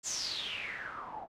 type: noise with low-pass filter sweep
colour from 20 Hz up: white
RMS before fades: -39 dBFS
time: 0.03-1.28 s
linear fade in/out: 50 ms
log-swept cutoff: 7300 to 700 Hz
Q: 7.8
effects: none